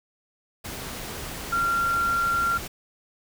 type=tone in noise; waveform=sine; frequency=1379 Hz; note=F6; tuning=22 cents flat; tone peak=-21 dBFS; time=1.52-2.58 s; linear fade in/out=10 ms; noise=pink; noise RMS=-35 dBFS; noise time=0.64-2.68 s; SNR=+11 dB; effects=none